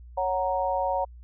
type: chord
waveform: sine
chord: F# major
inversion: second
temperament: equal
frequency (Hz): 554.4 / 740 / 932.3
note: C#5 / F#5 / A#5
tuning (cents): 0 / 0 / 0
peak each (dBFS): -28 / -28 / -28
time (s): 0.17-1.05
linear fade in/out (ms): 10
effects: added 60 Hz sine -43 dBFS peak until 1.23 s